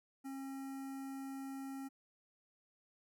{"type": "tone with notch filter", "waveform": "square", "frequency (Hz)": 270, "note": "C#4", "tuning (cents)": -45, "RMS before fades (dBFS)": -45, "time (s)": [0.24, 1.89], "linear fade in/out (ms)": 20, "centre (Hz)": 3500, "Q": 0.69, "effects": []}